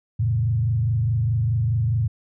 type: tone with frequency modulation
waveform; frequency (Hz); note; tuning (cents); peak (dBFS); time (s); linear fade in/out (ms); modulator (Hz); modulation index
sine; 113.6; A#2; -44; -18; 0.19-2.08; 10; 24.8; 0.84
effects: none